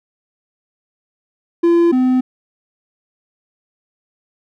triangle tone pair in turn, 340.8 / 255.3 Hz, F4 / C4, -42 / -42 cents, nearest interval perfect fourth, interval 500 cents, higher first, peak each -7 / -9 dBFS, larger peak first, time 1.63-1.92 / 1.92-2.21 s, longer neither, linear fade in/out 10 ms, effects none

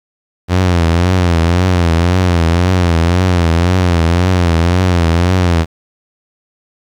sawtooth tone with vibrato, 87.31 Hz, F2, in tune, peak -5 dBFS, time 0.48-5.66 s, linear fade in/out 50 ms, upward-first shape triangle, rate 1.9 Hz, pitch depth 120 cents each way, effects low-pass 6000 Hz 12 dB/octave + 7-bit

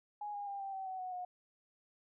sine tone with pitch steps, 830.6 / 814.4 / 798.6 / 783.1 / 767.8 / 752.9 / 738.3 / 723.9 Hz, G#5 / G#5 / G5 / G5 / G5 / F#5 / F#5 / F#5, 0 / -34 / +32 / -2 / -36 / +30 / -4 / -38 cents, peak -39 dBFS, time 0.21-1.25 s, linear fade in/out 5 ms, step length 130 ms, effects none

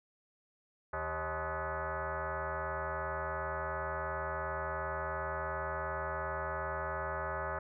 sine tone with frequency modulation, 311.1 Hz, D#4, in tune, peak -34 dBFS, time 0.93-7.59 s, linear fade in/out 5 ms, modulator 235 Hz, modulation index 5.6, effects none

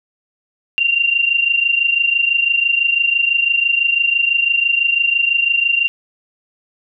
sine tone pair together, 2751 / 2777 Hz, F7 / F7, -27 / -10 cents, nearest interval unison, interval 17 cents, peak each -18 / -14 dBFS, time 0.78-5.88 s, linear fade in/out 0 ms, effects none

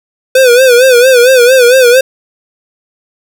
square tone with vibrato, 502 Hz, B4, 28 cents sharp, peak -3 dBFS, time 0.35-2.01 s, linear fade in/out 5 ms, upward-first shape sine, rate 4.4 Hz, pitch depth 98 cents each way, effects none

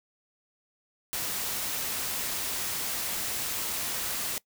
white noise, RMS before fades -32 dBFS, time 1.13-4.38 s, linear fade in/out 0 ms, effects noise-tail reverb RT60 0.1 s tail -21 dB re dry

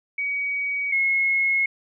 sine tone pair in turn, 2260 / 2170 Hz, C#7 / C#7, +33 / -37 cents, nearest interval minor second, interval 70 cents, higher first, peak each -23 / -18 dBFS, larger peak second, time 0.18-0.92 / 0.92-1.66 s, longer neither, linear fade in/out 5 ms, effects none

